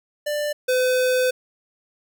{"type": "tone pair in turn", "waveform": "square", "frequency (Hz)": [592, 507.2], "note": ["D5", "B4"], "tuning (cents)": [14, 46], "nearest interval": "minor third", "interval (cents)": 268, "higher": "first", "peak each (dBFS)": [-23, -18], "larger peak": "second", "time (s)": [[0.26, 0.53], [0.68, 1.31]], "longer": "second", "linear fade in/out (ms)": 10, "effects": []}